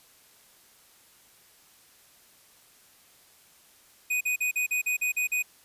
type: tone bursts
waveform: square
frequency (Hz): 2489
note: D#7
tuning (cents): 0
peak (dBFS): -25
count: 9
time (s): 4.1-5.426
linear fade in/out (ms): 10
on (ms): 110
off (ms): 42
effects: white hiss -58 dBFS RMS until 5.64 s + resampled to 32000 Hz